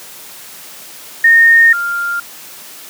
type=tone pair in turn; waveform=sine; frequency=1839 / 1396.8 Hz; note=A#6 / F6; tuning=-24 / 0 cents; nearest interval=perfect fourth; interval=476 cents; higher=first; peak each=-4 / -15 dBFS; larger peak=first; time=1.24-1.73 / 1.73-2.2 s; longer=first; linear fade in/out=5 ms; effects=white hiss -34 dBFS RMS until 2.89 s + high-pass 150 Hz 12 dB/octave